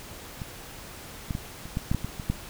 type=clicks; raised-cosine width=5 ms; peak=-22 / -17 / -17 / -28 / -15 / -12 / -13 / -18 / -21 / -12 dBFS; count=10; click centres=0.418 / 1.308 / 1.351 / 1.655 / 1.771 / 1.915 / 1.947 / 2.046 / 2.198 / 2.3 s; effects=pink hiss -43 dBFS RMS until 2.49 s